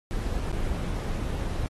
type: noise with dropouts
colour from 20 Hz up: brown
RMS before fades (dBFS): -29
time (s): 0.11-1.66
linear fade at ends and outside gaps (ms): 0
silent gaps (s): 0.392-0.396 / 0.515-0.527
effects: AAC 32 kbps